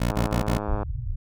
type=tone bursts; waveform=15% pulse; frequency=59.4 Hz; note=A#1; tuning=33 cents sharp; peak=-15 dBFS; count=4; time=0-0.585 s; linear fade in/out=10 ms; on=120 ms; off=35 ms
type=click train; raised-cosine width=1 ms; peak=-16 dBFS; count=77; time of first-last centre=0.1-0.831 s; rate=104 Hz
type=low-pass noise; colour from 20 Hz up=pink; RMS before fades=-28 dBFS; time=0.66-1.16 s; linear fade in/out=10 ms; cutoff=120 Hz; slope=48 dB/octave
effects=none